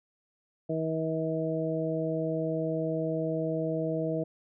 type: harmonic tone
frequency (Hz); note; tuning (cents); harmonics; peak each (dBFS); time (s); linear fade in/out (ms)
160; D#3; +49; 1 / 2 / 3 / 4; -33 / -33 / -33 / -33; 0.69-4.24; 10
effects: none